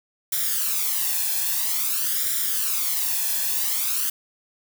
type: noise with flanger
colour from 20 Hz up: blue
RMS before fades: -24 dBFS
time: 0.32-4.1 s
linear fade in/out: 5 ms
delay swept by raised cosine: 0.55 to 1.18 ms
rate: 0.5 Hz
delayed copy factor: +0.7
effects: none